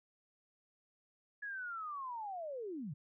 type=linear sweep; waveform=sine; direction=down; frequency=1698 to 123.47 Hz; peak=-40 dBFS; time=1.42-2.94 s; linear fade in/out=10 ms; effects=none